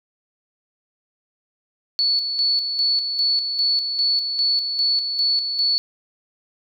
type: tone with tremolo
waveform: sine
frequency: 4434 Hz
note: C#8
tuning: in tune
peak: -16 dBFS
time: 1.99-5.78 s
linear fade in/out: 0 ms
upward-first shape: square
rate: 2.5 Hz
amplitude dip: 50%
effects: none